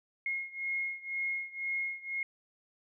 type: beating tone pair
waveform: sine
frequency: 2153 / 2155 Hz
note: C7 / C#7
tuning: +49 / -49 cents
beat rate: 2 Hz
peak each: -35 / -37 dBFS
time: 0.26-2.23 s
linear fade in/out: 2 ms
effects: none